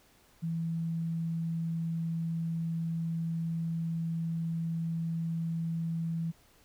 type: tone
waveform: sine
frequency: 165 Hz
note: E3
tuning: 2 cents sharp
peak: -30 dBFS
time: 0.42-6.32 s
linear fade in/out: 20 ms
effects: pink hiss -63 dBFS RMS until 6.64 s